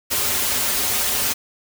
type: noise with comb filter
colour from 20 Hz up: white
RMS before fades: -21 dBFS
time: 0.1-1.34 s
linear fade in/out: 20 ms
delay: 6.1 ms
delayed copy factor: -0.9
effects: none